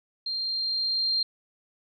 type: tone with level ramp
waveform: sine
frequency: 4186 Hz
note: C8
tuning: in tune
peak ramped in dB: -28 to -22 dBFS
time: 0.26-1.23 s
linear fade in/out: 5 ms
effects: none